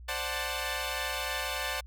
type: chord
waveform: 10% pulse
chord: D dominant seventh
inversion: third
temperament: equal with one note detuned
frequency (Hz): 523.3 / 587.3 / 740 / 882.5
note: C5 / D5 / F#5 / A5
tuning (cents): 0 / 0 / 0 / +5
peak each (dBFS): -29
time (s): 0.08-1.81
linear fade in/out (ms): 10
effects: added 60 Hz sine -44 dBFS peak until 1.86 s